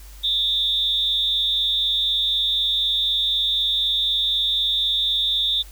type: tone with amplitude modulation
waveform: sine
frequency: 3600 Hz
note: A7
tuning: 39 cents sharp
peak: -14 dBFS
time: 0.23-5.63 s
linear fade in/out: 20 ms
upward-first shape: sine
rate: 224 Hz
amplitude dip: 95%
effects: added 50 Hz sine -39 dBFS peak until 5.71 s + white hiss -48 dBFS RMS until 5.71 s